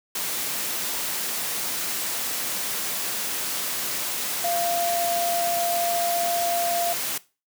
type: tone in noise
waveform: sine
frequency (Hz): 691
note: F5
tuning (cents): -19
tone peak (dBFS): -23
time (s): 4.44-6.93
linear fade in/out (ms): 5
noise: white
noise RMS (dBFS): -28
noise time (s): 0.15-7.18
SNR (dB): +2
effects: noise-tail reverb RT60 0.3 s tail -19 dB re dry + high-pass 150 Hz 12 dB/octave